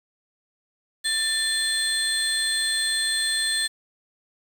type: tone cluster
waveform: sine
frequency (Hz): 1783 / 3468 / 4177 / 8310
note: A6 / A7 / C8 / C9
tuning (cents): +22 / -26 / -4 / -13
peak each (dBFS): -26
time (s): 1.04-3.68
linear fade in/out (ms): 20
effects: tanh soft clip ceiling -16 dBFS + 7-bit